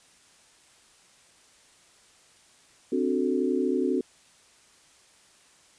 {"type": "chord", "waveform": "sine", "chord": "D dominant seventh", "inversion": "third", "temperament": "equal", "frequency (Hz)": [261.6, 293.7, 370, 440], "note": ["C4", "D4", "F#4", "A4"], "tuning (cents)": [0, 0, 0, 0], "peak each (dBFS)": [-27, -30, -27, -31], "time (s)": [2.92, 4.01], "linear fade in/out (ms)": 5, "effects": ["white hiss -58 dBFS RMS until 5.78 s", "resampled to 22050 Hz"]}